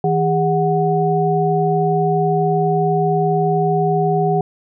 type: tone cluster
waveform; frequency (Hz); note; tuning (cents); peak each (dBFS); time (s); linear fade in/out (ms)
sine; 160.8 / 405.4 / 738; E3 / G#4 / F#5; -43 / -42 / -5; -18; 0.04-4.41; 2
effects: none